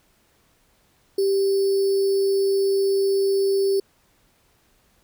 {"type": "tone with sample-and-hold", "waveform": "sine", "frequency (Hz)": 392, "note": "G4", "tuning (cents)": 0, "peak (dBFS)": -17, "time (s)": [1.18, 3.8], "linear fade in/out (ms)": 5, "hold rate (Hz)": 4900, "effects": ["pink hiss -62 dBFS RMS until 5.03 s"]}